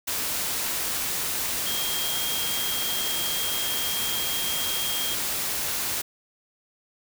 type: tone in noise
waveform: sine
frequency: 3233 Hz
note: G#7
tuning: 47 cents flat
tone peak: -30 dBFS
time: 1.66-5.15 s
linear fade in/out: 10 ms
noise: white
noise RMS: -28 dBFS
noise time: 0.07-6.02 s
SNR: -5 dB
effects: none